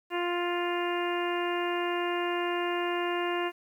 harmonic tone, 350.1 Hz, F4, 4 cents sharp, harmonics 1 / 2 / 3 / 4 / 5 / 6 / 7 / 8, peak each -30 / -35 / -35 / -41 / -38 / -42 / -43 / -39 dBFS, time 0.1-3.52 s, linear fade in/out 50 ms, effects 10-bit

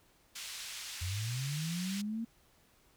pink band-pass noise, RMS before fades -44 dBFS, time 0.35-2.02 s, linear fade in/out 10 ms, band 2600 to 8400 Hz, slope 12 dB/octave
sine linear sweep, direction up, 84.1 to 232.4 Hz, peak -34 dBFS, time 1.01-2.25 s, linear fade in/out 10 ms
effects pink hiss -67 dBFS RMS until 2.96 s

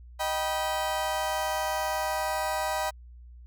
35% pulse chord, Eb augmented, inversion none, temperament just, 622.3 / 777.8 / 972.3 Hz, Eb5 / G5 / B5, 0 / -14 / -27 cents, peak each -30 dBFS, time 0.19-2.91 s, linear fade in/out 20 ms, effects added 60 Hz sine -45 dBFS peak until 3.46 s

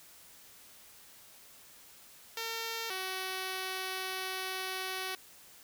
5% pulse tone pair in turn, 454.9 / 376.2 Hz, A#4 / F#4, -42 / +29 cents, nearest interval minor third, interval 329 cents, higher first, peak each -24 dBFS, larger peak neither, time 2.37-2.9 / 2.9-5.15 s, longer second, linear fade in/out 2 ms, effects white hiss -56 dBFS RMS until 5.63 s

